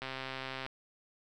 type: click train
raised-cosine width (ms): 0.3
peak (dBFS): -23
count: 86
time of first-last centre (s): 0.02-0.664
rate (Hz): 132
effects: none